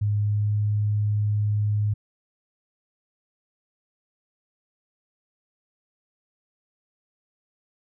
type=tone with pitch glide; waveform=sine; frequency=103.83 to 104.67 Hz; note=G#2 to G#2; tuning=0 to +14 cents; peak=-20 dBFS; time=0.01-1.94 s; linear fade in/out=10 ms; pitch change=+14 cents; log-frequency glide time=0.19-0.55 s; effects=none